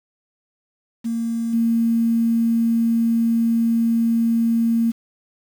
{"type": "tone with level steps", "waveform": "sine", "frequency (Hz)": 230, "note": "A#3", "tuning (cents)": -23, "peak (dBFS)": [-20, -15], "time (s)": [1.04, 4.92], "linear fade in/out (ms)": 20, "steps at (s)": 1.53, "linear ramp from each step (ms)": 10, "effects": ["7-bit"]}